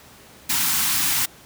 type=band-stop noise; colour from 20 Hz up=white; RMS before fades=-21 dBFS; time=0.49-1.26 s; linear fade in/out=10 ms; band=330 to 810 Hz; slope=48 dB/octave; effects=pink hiss -47 dBFS RMS until 1.45 s + high-pass 80 Hz 12 dB/octave